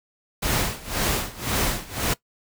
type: noise with tremolo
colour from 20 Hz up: pink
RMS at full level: -22 dBFS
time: 0.42-2.14 s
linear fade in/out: 10 ms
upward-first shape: sine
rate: 1.9 Hz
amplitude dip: 90%
effects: noise-tail reverb RT60 0.1 s tail -19 dB re dry